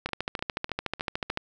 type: two click trains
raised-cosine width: 0.3 ms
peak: -24 / -12 dBFS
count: 5 / 19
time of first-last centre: 0.09-1.298 / 0.06-1.374 s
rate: 3.31 / 13.7 Hz
effects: none